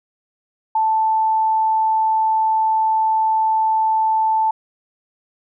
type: tone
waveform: sine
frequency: 880 Hz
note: A5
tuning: in tune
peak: -14 dBFS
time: 0.75-4.51 s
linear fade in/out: 5 ms
effects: none